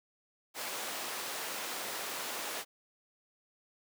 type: high-pass noise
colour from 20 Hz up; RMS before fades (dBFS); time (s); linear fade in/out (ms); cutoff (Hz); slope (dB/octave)
pink; -39; 0.54-2.65; 50; 500; 12
effects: none